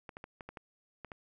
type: clicks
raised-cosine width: 0.5 ms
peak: -29 dBFS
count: 8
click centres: 0.092 / 0.169 / 0.241 / 0.408 / 0.49 / 0.572 / 1.047 / 1.118 s
effects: none